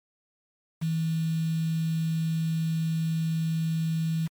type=tone with quantisation; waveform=sine; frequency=161.8 Hz; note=E3; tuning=32 cents flat; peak=-24 dBFS; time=0.81-4.28 s; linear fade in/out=20 ms; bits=7; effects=MP3 96 kbps